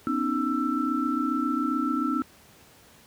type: tone cluster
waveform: sine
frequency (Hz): 248 / 275.2 / 310.5 / 1330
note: B3 / C#4 / D#4 / E6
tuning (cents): +7 / -12 / -3 / +15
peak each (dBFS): -29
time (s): 0.07-2.22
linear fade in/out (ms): 0
effects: pink hiss -54 dBFS RMS until 3.06 s + high-pass 80 Hz 12 dB/octave